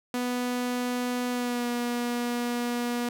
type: tone with pitch glide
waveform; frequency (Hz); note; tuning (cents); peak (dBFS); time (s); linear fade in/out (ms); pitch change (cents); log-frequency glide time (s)
sawtooth; 246.7 to 240.9; B3 to B3; -2 to -43; -23; 0.14-3.09; 2; -41; 1.3-1.67
effects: none